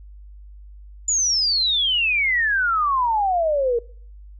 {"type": "exponential sweep", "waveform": "sine", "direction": "down", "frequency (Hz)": [7070, 458.2], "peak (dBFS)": -17, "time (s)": [1.08, 3.79], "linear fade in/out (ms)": 5, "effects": ["noise-tail reverb RT60 0.5 s tail -23 dB re dry", "added 50 Hz sine -39 dBFS peak until 4.39 s"]}